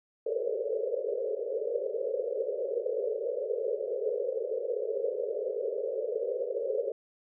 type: band-pass noise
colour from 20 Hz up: pink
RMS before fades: -32 dBFS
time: 0.26-6.92 s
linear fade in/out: 5 ms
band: 410 to 570 Hz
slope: 96 dB/octave
effects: none